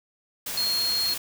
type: tone in noise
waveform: sine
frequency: 4260 Hz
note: C8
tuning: 30 cents sharp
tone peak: -23 dBFS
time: 0.57-1.14 s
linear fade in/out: 5 ms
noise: white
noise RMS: -32 dBFS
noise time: 0.46-1.18 s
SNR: +6 dB
effects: none